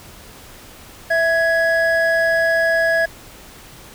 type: tone pair together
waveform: triangle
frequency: 659.3 / 1669 Hz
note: E5 / G#6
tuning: 0 / +8 cents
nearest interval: octave + major third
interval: 1608 cents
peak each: -15 dBFS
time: 1.1-3.06 s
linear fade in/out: 10 ms
effects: pink hiss -41 dBFS RMS until 3.94 s